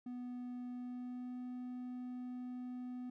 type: tone with pitch glide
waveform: triangle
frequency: 246.9 to 249.3 Hz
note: B3 to B3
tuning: 0 to +16 cents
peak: -40 dBFS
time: 0.06-3.1 s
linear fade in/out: 5 ms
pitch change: +16 cents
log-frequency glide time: 0.72-1.4 s
effects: none